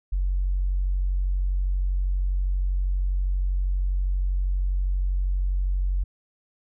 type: tone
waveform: sine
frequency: 46.25 Hz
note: F#1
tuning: in tune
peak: -20 dBFS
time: 0.12-6.04 s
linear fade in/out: 10 ms
effects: tanh soft clip ceiling -16 dBFS